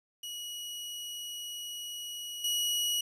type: tone with level steps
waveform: sawtooth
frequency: 2913 Hz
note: F#7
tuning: 28 cents flat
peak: -35 / -25 dBFS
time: 0.23-3.01 s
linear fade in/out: 5 ms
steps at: 2.44 s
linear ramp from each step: 5 ms
effects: resampled to 32000 Hz + 10-bit